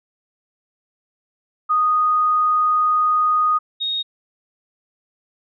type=tone pair in turn; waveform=sine; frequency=1240 / 3733 Hz; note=D#6 / A#7; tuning=-6 / +2 cents; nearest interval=octave + perfect fifth; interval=1908 cents; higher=second; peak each=-14 / -20 dBFS; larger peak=first; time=1.69-3.59 / 3.8-4.03 s; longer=first; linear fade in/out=20 ms; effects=none